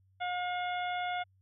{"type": "harmonic tone with a mistuned harmonic", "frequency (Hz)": 717, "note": "F5", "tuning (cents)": 45, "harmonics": [1, 2, 3, 4, 5], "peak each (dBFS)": [-33, -40, -41, -49, -45], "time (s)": [0.2, 1.24], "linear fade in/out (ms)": 20, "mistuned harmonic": 5, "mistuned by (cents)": -64, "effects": ["added 95 Hz sine -64 dBFS peak until 1.41 s"]}